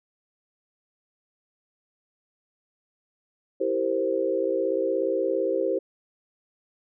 sine chord, C dominant seventh, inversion first, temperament equal with one note detuned, 329.6 / 390.2 / 466.2 / 523.3 Hz, E4 / G4 / Bb4 / C5, 0 / -8 / 0 / 0 cents, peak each -30 / -27 / -30 / -26 dBFS, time 3.6-5.79 s, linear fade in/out 10 ms, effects none

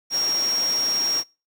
sine tone in noise, 5588 Hz, F8, in tune, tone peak -20 dBFS, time 0.1-1.24 s, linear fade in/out 50 ms, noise pink, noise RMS -32 dBFS, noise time 0.1-1.24 s, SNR +9 dB, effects noise-tail reverb RT60 0.3 s tail -25 dB re dry + high-pass 300 Hz 12 dB/octave

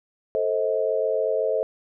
sine chord, A diminished, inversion none, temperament just, 440 / 528 / 633.6 Hz, A4 / C5 / Eb5, 0 / +16 / +31 cents, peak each -25 dBFS, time 0.35-1.63 s, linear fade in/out 0 ms, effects none

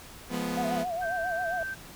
sawtooth chord, F diminished, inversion none, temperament equal with one note detuned, 174.61 / 211.5 / 246.9 Hz, F3 / Ab3 / Cb4, 0 / +32 / 0 cents, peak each -31 / -32 / -28 dBFS, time 0.29-0.86 s, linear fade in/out 50 ms
sine tone with vibrato, 695 Hz, F5, 9 cents flat, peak -29 dBFS, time 0.57-1.63 s, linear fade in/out 2 ms, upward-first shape sine, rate 7.4 Hz, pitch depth 100 cents each way
sine tone, 1560 Hz, G6, 9 cents flat, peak -32 dBFS, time 1.01-1.75 s, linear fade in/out 20 ms
effects pink hiss -47 dBFS RMS until 1.95 s

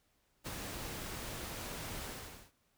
pink noise with ADSR envelope, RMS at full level -41 dBFS, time 0.44-2.52 s, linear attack 29 ms, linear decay 9 ms, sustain -2 dB, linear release 470 ms, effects pink hiss -75 dBFS RMS until 2.77 s

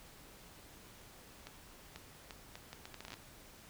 accelerating click train, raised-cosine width 0.2 ms, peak -29 dBFS, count 14, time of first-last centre 1.47-3.14 s, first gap 490 ms, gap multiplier 0.71, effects pink hiss -57 dBFS RMS until 3.69 s

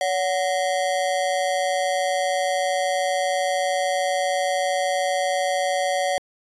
square ring-modulated tone, 653 Hz, E5, 17 cents flat, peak -18 dBFS, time 0.01-6.18 s, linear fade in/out 0 ms, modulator 86.5 Hz, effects resampled to 24000 Hz

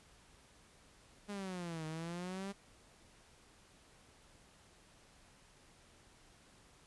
sawtooth exponential two-way sweep, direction down then up, 207.7 to 155.56 to 201 Hz, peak -37 dBFS, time 1.28-2.53 s, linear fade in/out 20 ms, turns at 1.86 s, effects pink hiss -64 dBFS RMS until 6.86 s + resampled to 24000 Hz

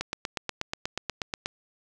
click train, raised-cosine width 0.2 ms, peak -12 dBFS, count 13, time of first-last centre 0.01-1.459 s, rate 8.28 Hz, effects none

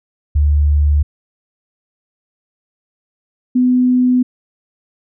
sine tone pair in turn, 73.42 / 250.8 Hz, D2 / B3, 0 / +27 cents, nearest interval octave + major sixth, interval 2127 cents, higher second, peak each -9 dBFS, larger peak neither, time 0.35-1.03 / 3.55-4.23 s, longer neither, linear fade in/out 10 ms, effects none

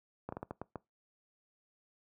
slowing click train, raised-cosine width 1 ms, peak -25 dBFS, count 7, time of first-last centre 0.29-0.757 s, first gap 34 ms, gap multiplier 1.33, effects noise-tail reverb RT60 0.2 s tail -22 dB re dry + high-pass 80 Hz 12 dB/octave

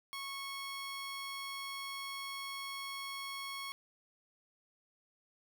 15% pulse tone, 1100 Hz, C#6, 14 cents flat, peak -34 dBFS, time 0.13-3.72 s, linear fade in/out 0 ms, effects none

